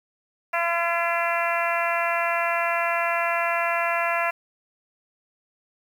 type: harmonic tone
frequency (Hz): 340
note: F4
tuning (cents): -46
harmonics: 2 / 3 / 4 / 5 / 6 / 7 / 8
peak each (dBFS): -26 / -28 / -29 / -30 / -31 / -31 / -32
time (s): 0.53-4.31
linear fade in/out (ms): 10
effects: 8-bit